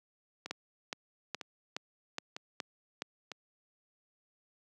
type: two click trains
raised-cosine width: 0.2 ms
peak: -23 / -18 dBFS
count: 4 / 7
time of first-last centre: 0.46-3.317 / 0.51-3.02 s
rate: 1.05 / 2.39 Hz
effects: high-pass 200 Hz 12 dB/octave